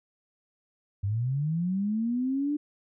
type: linear sweep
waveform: sine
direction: up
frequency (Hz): 94.9 to 299.3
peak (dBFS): -25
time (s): 1.03-2.57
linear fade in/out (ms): 10
effects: none